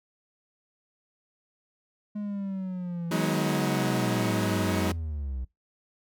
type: linear sweep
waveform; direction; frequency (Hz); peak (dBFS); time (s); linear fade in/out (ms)
triangle; down; 210 to 61; -28; 2.15-5.45; 10
type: chord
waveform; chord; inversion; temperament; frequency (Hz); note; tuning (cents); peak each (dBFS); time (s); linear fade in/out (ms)
sawtooth; G# minor seventh; third; equal with one note detuned; 185 / 207.7 / 246.9 / 317.7; F#3 / G#3 / B3 / D#4; 0 / 0 / 0 / +36; -25 / -27 / -30 / -27; 3.11-4.92; 5
effects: noise-tail reverb RT60 0.2 s tail -24 dB re dry